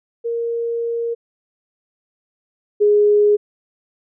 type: tone pair in turn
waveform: sine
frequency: 466.2 / 415.3 Hz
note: A#4 / G#4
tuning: 0 / 0 cents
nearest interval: major second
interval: 200 cents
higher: first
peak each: -19 / -10 dBFS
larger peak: second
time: 0.24-1.15 / 2.8-3.37 s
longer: first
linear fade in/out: 20 ms
effects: none